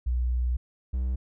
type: tone pair in turn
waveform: sine / triangle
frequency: 61.3 / 63.24 Hz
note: B1 / B1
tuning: -12 / +42 cents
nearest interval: minor second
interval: 54 cents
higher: second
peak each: -23 dBFS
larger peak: neither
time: 0.06-0.57 / 0.93-1.16 s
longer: first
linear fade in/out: 10 ms
effects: none